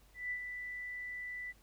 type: tone with ADSR envelope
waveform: sine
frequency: 1980 Hz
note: B6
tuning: 4 cents sharp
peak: -34 dBFS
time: 0.14-1.53 s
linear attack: 170 ms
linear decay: 76 ms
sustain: -6 dB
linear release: 30 ms
effects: added 50 Hz sine -62 dBFS peak until 1.62 s + pink hiss -67 dBFS RMS until 1.62 s